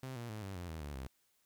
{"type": "tone with pitch steps", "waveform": "sawtooth", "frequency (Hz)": [130.81, 118.58, 107.49, 97.43, 88.32, 80.06, 72.57, 65.78], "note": ["C3", "A#2", "A2", "G2", "F2", "D#2", "D2", "C2"], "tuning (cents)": [0, 30, -40, -10, 20, 50, -20, 10], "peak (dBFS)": -38, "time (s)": [0.03, 1.07], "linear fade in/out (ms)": 0, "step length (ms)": 130, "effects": ["white hiss -75 dBFS RMS until 1.45 s"]}